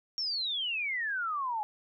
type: exponential sweep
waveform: sine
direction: down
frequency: 5588 to 827 Hz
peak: -30 dBFS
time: 0.18-1.63 s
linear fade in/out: 0 ms
effects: none